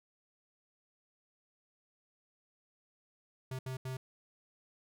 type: tone bursts at uneven times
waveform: square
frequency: 130 Hz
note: C3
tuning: 11 cents flat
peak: -38 dBFS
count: 3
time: 3.51-3.59 / 3.66-3.77 / 3.85-3.97 s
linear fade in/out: 5 ms
effects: none